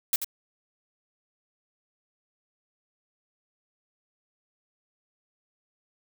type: noise with echo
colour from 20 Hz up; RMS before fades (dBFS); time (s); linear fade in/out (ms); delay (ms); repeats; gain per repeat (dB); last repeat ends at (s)
blue; -23; 0.13-0.16; 2; 85; 1; -8; 0.245
effects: none